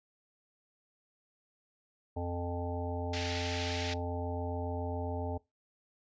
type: harmonic tone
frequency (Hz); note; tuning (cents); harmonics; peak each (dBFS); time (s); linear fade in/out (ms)
87.31; F2; 0; 1 / 3 / 5 / 7 / 9 / 10; -36 / -41 / -41 / -42 / -43 / -46; 2.16-5.38; 10
type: band-pass noise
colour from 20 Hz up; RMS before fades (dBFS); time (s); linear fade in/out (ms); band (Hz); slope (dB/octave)
pink; -40; 3.13-3.94; 5; 1800 to 5500; 24
effects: noise-tail reverb RT60 0.2 s tail -21 dB re dry + resampled to 16000 Hz